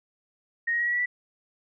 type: tone with pitch steps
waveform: sine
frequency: 1864.7 / 1884.2 / 1903.9 / 1923.8 / 1943.9 / 1964.2 Hz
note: A#6 / A#6 / A#6 / B6 / B6 / B6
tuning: 0 / +18 / +36 / -46 / -28 / -10 cents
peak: -23 dBFS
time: 0.67-1.06 s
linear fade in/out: 10 ms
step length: 65 ms
effects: none